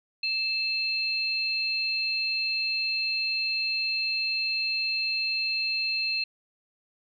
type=tone pair together; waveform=sine; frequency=2637 / 4186 Hz; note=E7 / C8; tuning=0 / 0 cents; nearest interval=minor sixth; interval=800 cents; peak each=-28 dBFS; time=0.23-6.24 s; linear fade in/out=5 ms; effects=none